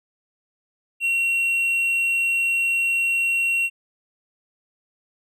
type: tone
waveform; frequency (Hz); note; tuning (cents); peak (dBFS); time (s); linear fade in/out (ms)
triangle; 2736; F7; -36; -17; 1-3.7; 50
effects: none